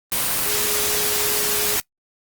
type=tone in noise; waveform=sine; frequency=418.5 Hz; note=G#4; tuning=13 cents sharp; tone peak=-29 dBFS; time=0.46-1.76 s; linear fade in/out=0 ms; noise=white; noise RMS=-21 dBFS; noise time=0.12-1.8 s; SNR=-11 dB; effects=noise-tail reverb RT60 0.1 s tail -23 dB re dry + Opus 24 kbps